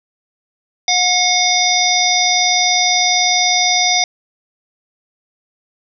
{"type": "harmonic tone with a mistuned harmonic", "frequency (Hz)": 724, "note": "F#5", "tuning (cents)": -38, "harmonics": [1, 3, 5, 7, 8], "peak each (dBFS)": [-18, -18, -18, -18, -18], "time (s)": [0.88, 4.04], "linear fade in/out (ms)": 2, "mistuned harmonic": 7, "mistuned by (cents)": -28, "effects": []}